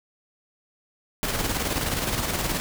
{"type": "noise with tremolo", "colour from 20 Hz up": "pink", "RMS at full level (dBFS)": -25, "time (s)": [1.23, 2.6], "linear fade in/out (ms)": 0, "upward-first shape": "square", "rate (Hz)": 19, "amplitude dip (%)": 40, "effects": []}